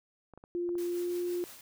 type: clicks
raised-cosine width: 1 ms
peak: -36 dBFS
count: 5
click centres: 0.337 / 0.376 / 0.439 / 0.691 / 0.754 s
type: tone with pitch glide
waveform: sine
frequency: 349.2 to 352.6 Hz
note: F4 to F4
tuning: 0 to +17 cents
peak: -30 dBFS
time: 0.55-1.44 s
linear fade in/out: 0 ms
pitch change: +17 cents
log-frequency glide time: 0.88-1.11 s
type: noise with tremolo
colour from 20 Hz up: white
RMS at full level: -48 dBFS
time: 0.78-1.61 s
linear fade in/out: 2 ms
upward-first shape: triangle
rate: 5.9 Hz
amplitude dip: 45%
effects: none